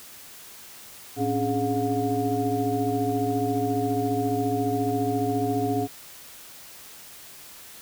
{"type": "tone cluster", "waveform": "sine", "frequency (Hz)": [111.3, 269.3, 283.8, 417.7, 719], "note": ["A2", "C#4", "C#4", "G#4", "F#5"], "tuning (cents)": [20, -50, 41, 10, -50], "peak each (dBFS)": [-30, -28, -29, -28, -28], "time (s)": [1.16, 5.88], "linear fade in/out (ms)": 50, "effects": ["tanh soft clip ceiling -11 dBFS", "white hiss -45 dBFS RMS until 7.81 s"]}